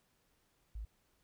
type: tone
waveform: sine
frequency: 53.7 Hz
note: A1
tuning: 41 cents flat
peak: -40 dBFS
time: 0.75-0.85 s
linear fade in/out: 5 ms
effects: pink hiss -75 dBFS RMS until 1.23 s